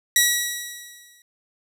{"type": "tone with exponential decay", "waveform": "10% pulse", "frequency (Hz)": 1927, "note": "B6", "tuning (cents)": -43, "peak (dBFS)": -4, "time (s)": [0.16, 1.22], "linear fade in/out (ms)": 2, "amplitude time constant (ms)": 230, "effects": []}